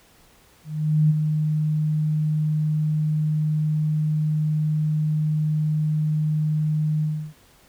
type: tone with ADSR envelope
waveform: sine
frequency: 153.5 Hz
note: D#3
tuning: 23 cents flat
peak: -13 dBFS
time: 0.64-7.34 s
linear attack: 460 ms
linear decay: 23 ms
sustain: -6 dB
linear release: 320 ms
effects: pink hiss -55 dBFS RMS until 7.68 s